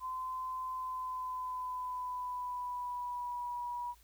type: tone with pitch glide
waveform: sine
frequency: 1027 to 969.4 Hz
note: C6 to B5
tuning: -33 to -32 cents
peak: -36 dBFS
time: 0-3.95 s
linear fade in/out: 50 ms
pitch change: -99 cents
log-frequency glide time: 0.72-3.61 s
effects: added 55 Hz sine -62 dBFS peak until 4.03 s + white hiss -66 dBFS RMS until 4.03 s